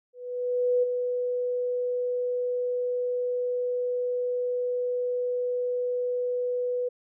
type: tone with ADSR envelope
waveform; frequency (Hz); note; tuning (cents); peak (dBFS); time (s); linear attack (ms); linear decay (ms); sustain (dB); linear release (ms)
sine; 493.9; B4; 0; -19; 0.13-6.89; 700; 12; -6; 11
effects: none